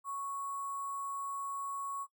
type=tone with sample-and-hold; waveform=sine; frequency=1108.7 Hz; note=C#6; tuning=in tune; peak=-36 dBFS; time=0.04-2.07 s; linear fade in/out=50 ms; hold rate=8820 Hz; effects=noise-tail reverb RT60 0.1 s tail -21 dB re dry